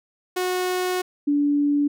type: tone pair in turn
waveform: sawtooth / sine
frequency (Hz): 365.3 / 289.1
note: F#4 / D4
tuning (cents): -22 / -27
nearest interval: major third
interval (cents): 405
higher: first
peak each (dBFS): -18 / -17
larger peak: second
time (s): 0.36-1.02 / 1.27-1.88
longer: first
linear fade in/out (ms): 10
effects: none